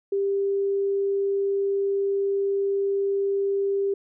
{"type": "tone", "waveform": "sine", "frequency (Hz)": 396, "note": "G4", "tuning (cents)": 18, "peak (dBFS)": -21, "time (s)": [0.12, 3.94], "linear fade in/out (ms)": 5, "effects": []}